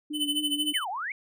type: tone with vibrato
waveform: sine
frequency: 295.4 Hz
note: D4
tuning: 10 cents sharp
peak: -31 dBFS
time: 0.1-0.73 s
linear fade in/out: 10 ms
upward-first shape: triangle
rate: 4.1 Hz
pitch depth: 42 cents each way
type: tone with tremolo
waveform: square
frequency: 3024 Hz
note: F#7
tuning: 37 cents sharp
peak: -24 dBFS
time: 0.13-0.85 s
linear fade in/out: 50 ms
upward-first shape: sine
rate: 13 Hz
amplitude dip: 85%
type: exponential two-way sweep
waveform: sine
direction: down then up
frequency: 2296 to 698.5 to 2296 Hz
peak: -30 dBFS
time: 0.74-1.12 s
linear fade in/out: 2 ms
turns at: 0.89 s
effects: none